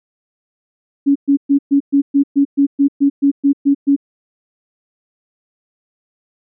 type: tone bursts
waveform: sine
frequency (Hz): 280.4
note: C#4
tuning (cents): +20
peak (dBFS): -8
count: 14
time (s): 1.06-3.964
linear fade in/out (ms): 20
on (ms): 96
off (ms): 120
effects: none